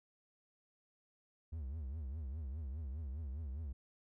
triangle tone with vibrato, 72.4 Hz, D2, 24 cents flat, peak -38 dBFS, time 1.52-3.73 s, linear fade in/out 10 ms, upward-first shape triangle, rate 4.9 Hz, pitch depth 270 cents each way, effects none

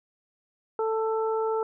harmonic tone, 442.7 Hz, A4, 11 cents sharp, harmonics 1 / 2 / 3, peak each -25 / -31 / -35 dBFS, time 0.79-1.63 s, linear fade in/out 2 ms, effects none

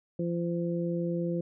harmonic tone, 171.4 Hz, F3, 32 cents flat, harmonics 1 / 2 / 3, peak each -30 / -33 / -35 dBFS, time 0.19-1.41 s, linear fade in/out 5 ms, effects none

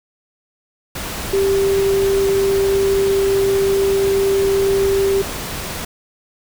sine tone in noise, 392 Hz, G4, in tune, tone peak -13 dBFS, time 1.33-5.22 s, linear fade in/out 5 ms, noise pink, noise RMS -26 dBFS, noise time 0.95-5.85 s, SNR +10 dB, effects none

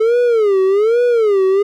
triangle tone with vibrato, 430 Hz, A4, 40 cents flat, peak -8 dBFS, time 0-1.63 s, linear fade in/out 10 ms, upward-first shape sine, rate 1.2 Hz, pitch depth 220 cents each way, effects none

